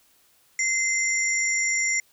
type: tone cluster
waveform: sine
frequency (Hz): 2073 / 5690 / 7170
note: C7 / F8 / A8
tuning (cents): -17 / +31 / +32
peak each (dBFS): -23 / -30 / -27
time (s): 0.59-2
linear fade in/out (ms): 2
effects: white hiss -61 dBFS RMS until 2.12 s